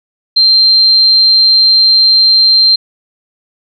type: tone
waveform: sine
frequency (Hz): 4154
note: C8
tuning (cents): -13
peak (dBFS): -4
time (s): 0.36-2.76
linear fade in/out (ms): 10
effects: none